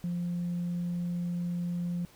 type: tone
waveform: sine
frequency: 174.61 Hz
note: F3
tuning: in tune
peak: -28 dBFS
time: 0.04-2.05 s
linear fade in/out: 0 ms
effects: tanh soft clip ceiling -27 dBFS + pink hiss -58 dBFS RMS until 2.15 s